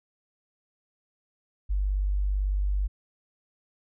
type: tone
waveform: sine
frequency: 49 Hz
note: G1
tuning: in tune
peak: -23 dBFS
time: 1.69-2.88 s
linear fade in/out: 20 ms
effects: none